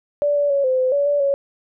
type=tone with pitch steps; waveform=sine; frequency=581 / 577 / 559 / 516 / 513 / 569 / 578 / 557 Hz; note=D5 / D5 / C#5 / C5 / C5 / C#5 / D5 / C#5; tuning=-19 / -31 / +14 / -24 / -34 / +45 / -28 / +8 cents; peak=-15 dBFS; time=0.22-1.34 s; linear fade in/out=0 ms; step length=140 ms; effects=none